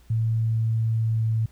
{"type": "tone with pitch glide", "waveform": "sine", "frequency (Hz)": [112.4, 111.62], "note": ["A2", "A2"], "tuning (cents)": [37, 25], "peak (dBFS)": -20, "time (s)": [0.1, 1.46], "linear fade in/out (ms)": 5, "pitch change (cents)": -12, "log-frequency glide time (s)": [0.96, 1.27], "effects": ["added 60 Hz sine -52 dBFS peak until 1.51 s", "pink hiss -60 dBFS RMS until 1.51 s"]}